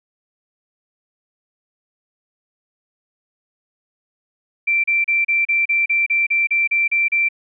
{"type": "tone bursts", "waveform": "sine", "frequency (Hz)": 2349, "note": "D7", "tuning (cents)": 0, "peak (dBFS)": -14, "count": 13, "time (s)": [4.67, 7.288], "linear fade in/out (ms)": 10, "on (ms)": 170, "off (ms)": 34, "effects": []}